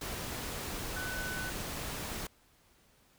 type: tone in noise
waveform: sine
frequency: 1500 Hz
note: F#6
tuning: 23 cents sharp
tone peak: -38 dBFS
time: 0.96-1.5 s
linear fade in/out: 5 ms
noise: pink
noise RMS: -39 dBFS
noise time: 0.01-2.27 s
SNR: -2 dB
effects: pink hiss -66 dBFS RMS until 3.18 s